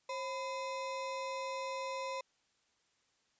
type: ring-modulated tone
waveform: square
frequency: 769 Hz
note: G5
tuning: 33 cents flat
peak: -35 dBFS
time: 0.09-2.21 s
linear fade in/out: 5 ms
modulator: 234 Hz
effects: white hiss -75 dBFS RMS until 3.39 s + resampled to 16000 Hz